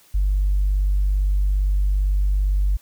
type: tone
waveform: sine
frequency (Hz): 48.81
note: G1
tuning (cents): -7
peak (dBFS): -15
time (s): 0.14-2.77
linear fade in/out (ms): 10
effects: tanh soft clip ceiling -12 dBFS + white hiss -54 dBFS RMS until 2.81 s